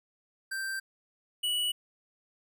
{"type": "tone pair in turn", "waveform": "square", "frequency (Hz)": [1568, 2942], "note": ["G6", "F#7"], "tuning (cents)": [0, -11], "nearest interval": "major seventh", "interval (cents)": 1089, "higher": "second", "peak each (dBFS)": [-33, -28], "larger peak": "second", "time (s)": [[0.51, 0.8], [1.43, 1.72]], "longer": "neither", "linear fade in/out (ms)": 10, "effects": []}